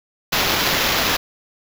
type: noise with sample-and-hold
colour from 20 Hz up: white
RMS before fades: -19 dBFS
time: 0.32-1.17 s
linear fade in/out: 10 ms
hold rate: 8820 Hz
effects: none